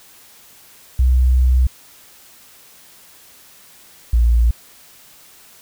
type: tone pair in turn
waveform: sine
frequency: 63.4 / 58.17 Hz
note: B1 / A#1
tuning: +46 / -3 cents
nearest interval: minor second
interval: 149 cents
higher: first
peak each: -10 dBFS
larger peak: neither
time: 0.99-1.67 / 4.13-4.51 s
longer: first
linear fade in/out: 5 ms
effects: white hiss -46 dBFS RMS until 5.61 s